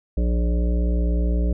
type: harmonic tone with a mistuned harmonic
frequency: 59.7 Hz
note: A#1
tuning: 42 cents sharp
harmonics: 1 / 3 / 5 / 7 / 9 / 10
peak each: -18 / -28 / -32 / -35 / -37 / -38 dBFS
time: 0.17-1.53 s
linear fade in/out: 5 ms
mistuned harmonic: 1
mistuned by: -47 cents
effects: none